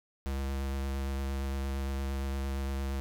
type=tone with vibrato; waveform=square; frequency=68 Hz; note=C#2; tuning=33 cents flat; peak=-32 dBFS; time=0.26-3 s; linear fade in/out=0 ms; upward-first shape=sine; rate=8.7 Hz; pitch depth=15 cents each way; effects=10-bit